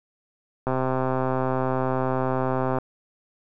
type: click train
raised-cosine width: 1 ms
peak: -11 dBFS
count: 276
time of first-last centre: 0.67-2.785 s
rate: 130 Hz
effects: none